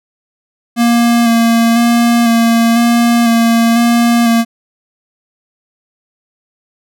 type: tone with vibrato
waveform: square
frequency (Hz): 233.1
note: A#3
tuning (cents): 0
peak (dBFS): -8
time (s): 0.76-4.45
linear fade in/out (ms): 50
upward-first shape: square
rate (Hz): 1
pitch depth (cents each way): 18
effects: none